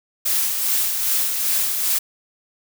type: noise with tremolo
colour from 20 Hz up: blue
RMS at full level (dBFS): -19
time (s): 0.25-1.99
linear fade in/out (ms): 10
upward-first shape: sine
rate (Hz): 2.5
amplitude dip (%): 40
effects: none